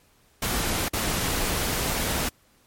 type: noise with dropouts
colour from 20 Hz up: pink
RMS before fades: -26 dBFS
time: 0.42-2.29 s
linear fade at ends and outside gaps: 5 ms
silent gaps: 0.885-0.933 s
effects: pink hiss -61 dBFS RMS until 2.66 s + MP3 64 kbps